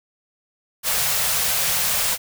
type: band-stop noise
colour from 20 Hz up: white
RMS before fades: -21 dBFS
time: 0.83-2.18 s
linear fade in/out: 50 ms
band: 200 to 460 Hz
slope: 48 dB/octave
effects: none